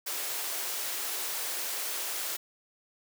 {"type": "high-pass noise", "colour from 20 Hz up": "white", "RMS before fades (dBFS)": -34, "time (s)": [0.06, 2.37], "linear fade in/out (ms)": 10, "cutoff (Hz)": 340, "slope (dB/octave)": 24, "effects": []}